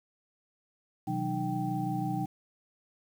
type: tone cluster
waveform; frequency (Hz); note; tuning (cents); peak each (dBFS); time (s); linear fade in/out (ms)
sine; 128.3 / 160.9 / 187 / 305.5 / 779; C3 / E3 / F#3 / D#4 / G5; -34 / -42 / +19 / -32 / -11; -35 / -38 / -35 / -35 / -35; 1.07-2.26; 10
effects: 9-bit